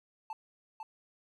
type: tone with echo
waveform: triangle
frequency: 880 Hz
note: A5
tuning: in tune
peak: -35 dBFS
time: 0.3-0.33 s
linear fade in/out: 2 ms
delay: 500 ms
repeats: 1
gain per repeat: -3 dB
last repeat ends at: 0.83 s
effects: none